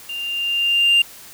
sine tone with level ramp, 2794 Hz, F7, in tune, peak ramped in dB -26 to -8 dBFS, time 0.09-1.02 s, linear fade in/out 5 ms, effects tanh soft clip ceiling -9 dBFS + white hiss -41 dBFS RMS until 1.33 s

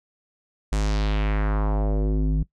square tone with low-pass filter sweep, 51.91 Hz, G#1, in tune, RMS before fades -22 dBFS, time 0.72-2.43 s, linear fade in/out 5 ms, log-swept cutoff 8500 to 180 Hz, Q 1.9, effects noise-tail reverb RT60 0.1 s tail -19 dB re dry

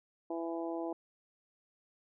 harmonic tone, 166.6 Hz, E3, 19 cents sharp, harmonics 2 / 3 / 4 / 5 / 6, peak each -37 / -43 / -41 / -45 / -50 dBFS, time 0.3-0.93 s, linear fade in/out 5 ms, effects none

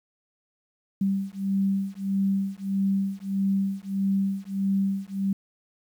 sine beating tone pair, 194.6 / 196.2 Hz, G3 / G3, -12 / +2 cents, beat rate 1.6 Hz, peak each -26 dBFS, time 1.01-5.33 s, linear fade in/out 5 ms, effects 9-bit

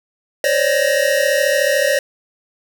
square tone cluster, 524 / 563 / 597 / 1874 Hz, C5 / C#5 / D5 / A#6, +2 / +27 / +28 / +9 cents, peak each -21 / -18 / -21 / -21 dBFS, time 0.44-1.99 s, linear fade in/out 2 ms, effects none

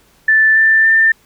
sine tone with pitch steps, 1760 / 1775.3 / 1790.8 Hz, A6 / A6 / A6, 0 / +15 / +30 cents, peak -7 dBFS, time 0.28-1.12 s, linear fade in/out 5 ms, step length 280 ms, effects pink hiss -52 dBFS RMS until 1.25 s

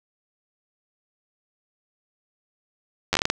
slowing click train, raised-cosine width 0.2 ms, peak -3 dBFS, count 8, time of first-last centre 3.13-3.301 s, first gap 10 ms, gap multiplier 1.29, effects none

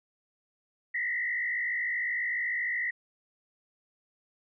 sine tone with frequency modulation, 1952 Hz, B6, 21 cents flat, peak -28 dBFS, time 0.94-2.91 s, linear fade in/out 10 ms, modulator 53.8 Hz, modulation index 1.7, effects none

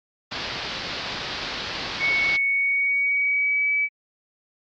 white low-pass noise, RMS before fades -31 dBFS, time 0.31-2.37 s, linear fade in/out 10 ms, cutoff 4900 Hz, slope 48 dB/octave
sine tone with pitch glide, 2217 to 2291 Hz, C#7 to D7, 0 to -44 cents, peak -19 dBFS, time 1.99-3.89 s, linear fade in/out 50 ms, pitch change +56 cents, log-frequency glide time 2.39-3.72 s
effects Opus 48 kbps

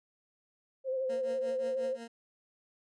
sine tone with vibrato, 523.3 Hz, C5, in tune, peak -30 dBFS, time 0.84-1.98 s, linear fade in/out 50 ms, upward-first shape sine, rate 12 Hz, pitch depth 36 cents each way
20% pulse tone with tremolo, 231.9 Hz, A#3, 9 cents flat, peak -36 dBFS, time 1.09-2.08 s, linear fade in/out 10 ms, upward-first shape triangle, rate 5.6 Hz, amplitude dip 95%
effects resampled to 22050 Hz

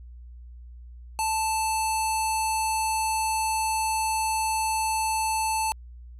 square tone with low-pass filter, 880 Hz, A5, in tune, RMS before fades -26 dBFS, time 1.19-5.72 s, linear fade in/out 0 ms, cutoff 10000 Hz, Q 3.3, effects added 60 Hz sine -41 dBFS peak until 6.19 s

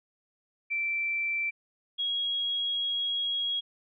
sine tone pair in turn, 2339 / 3302 Hz, D7 / G#7, -8 / -11 cents, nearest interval tritone, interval 597 cents, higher second, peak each -27 dBFS, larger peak neither, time 0.7-1.51 / 1.98-3.61 s, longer second, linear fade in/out 20 ms, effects none

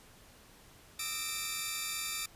10% pulse tone cluster, 1215 / 1306 / 1829 / 2346 / 3615 Hz, D#6 / E6 / A#6 / D7 / A7, -42 / -17 / -33 / -2 / +46 cents, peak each -38 / -36 / -36 / -29 / -33 dBFS, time 0.99-2.26 s, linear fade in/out 5 ms, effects pink hiss -58 dBFS RMS until 2.35 s + resampled to 32000 Hz

